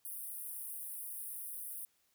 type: high-pass noise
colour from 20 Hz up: pink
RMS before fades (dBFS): -44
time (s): 0.05-1.85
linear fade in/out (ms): 0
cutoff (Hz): 9200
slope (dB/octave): 96
effects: white hiss -75 dBFS RMS until 2.14 s